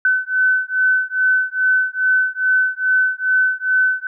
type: beating tone pair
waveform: sine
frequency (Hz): 1514 / 1516.4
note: F#6 / F#6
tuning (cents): +39 / +42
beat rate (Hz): 2.4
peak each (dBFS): -17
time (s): 0.05-4.07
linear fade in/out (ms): 2
effects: none